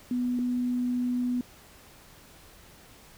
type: tone pair in turn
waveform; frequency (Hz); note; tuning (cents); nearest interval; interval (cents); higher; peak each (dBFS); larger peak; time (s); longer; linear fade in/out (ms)
sine; 246.9 / 246.9; B3 / B3; 0 / 0; unison; 0; neither; -25 / -25; neither; 0.11-0.39 / 0.39-1.41; second; 2
effects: pink hiss -53 dBFS RMS until 3.17 s